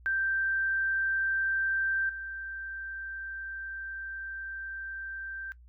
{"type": "tone with level steps", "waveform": "sine", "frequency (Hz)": 1568, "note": "G6", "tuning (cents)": 0, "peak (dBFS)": [-26, -36], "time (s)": [0.06, 5.52], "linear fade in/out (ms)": 0, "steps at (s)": 2.09, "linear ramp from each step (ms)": 5, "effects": ["noise-tail reverb RT60 0.1 s tail -17 dB re dry", "added 60 Hz sine -51 dBFS peak until 5.68 s"]}